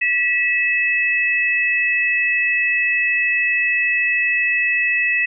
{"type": "tone pair together", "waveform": "sine", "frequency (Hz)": [1947.8, 2600], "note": ["B6", "E7"], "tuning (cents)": [-24, -24], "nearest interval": "perfect fourth", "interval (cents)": 500, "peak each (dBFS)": -18, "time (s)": [0.01, 5.26], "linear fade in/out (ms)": 10, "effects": []}